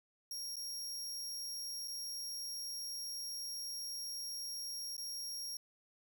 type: tone with dropouts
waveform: sawtooth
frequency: 5588 Hz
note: F8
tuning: in tune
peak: -38 dBFS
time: 0.31-5.57 s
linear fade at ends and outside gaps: 2 ms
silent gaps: 0.558-0.566 / 1.876-1.88 / 4.967-4.979 s
effects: none